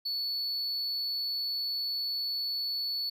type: tone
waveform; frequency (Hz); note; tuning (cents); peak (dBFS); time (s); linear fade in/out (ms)
triangle; 4435; C#8; 0; -29; 0.05-3.1; 10
effects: none